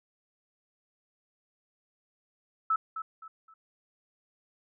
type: tone with echo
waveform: sine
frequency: 1309 Hz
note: E6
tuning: 13 cents flat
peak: -23 dBFS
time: 2.7-2.76 s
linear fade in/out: 5 ms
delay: 260 ms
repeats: 3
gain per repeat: -10 dB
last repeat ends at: 3.54 s
effects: none